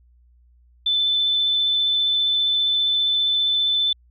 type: tone with vibrato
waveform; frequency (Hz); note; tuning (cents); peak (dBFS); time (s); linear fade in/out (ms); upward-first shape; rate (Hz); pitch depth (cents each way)
sine; 3520; A7; 0; -17; 0.86-3.93; 5; triangle; 15; 12
effects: added 60 Hz sine -52 dBFS peak until 4.1 s